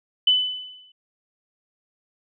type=tone with exponential decay; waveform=sine; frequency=3006 Hz; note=F#7; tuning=27 cents sharp; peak=-12 dBFS; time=0.27-0.92 s; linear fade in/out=5 ms; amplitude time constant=140 ms; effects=none